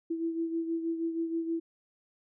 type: beating tone pair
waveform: sine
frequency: 329.6 / 335.9 Hz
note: E4 / E4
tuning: 0 / +33 cents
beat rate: 6.3 Hz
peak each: -30 / -38 dBFS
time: 0.1-1.6 s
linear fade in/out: 10 ms
effects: none